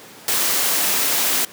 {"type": "noise", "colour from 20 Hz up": "white", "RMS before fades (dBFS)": -19, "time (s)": [0.28, 1.45], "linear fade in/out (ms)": 2, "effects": ["pink hiss -41 dBFS RMS until 1.52 s", "high-pass 200 Hz 12 dB/octave"]}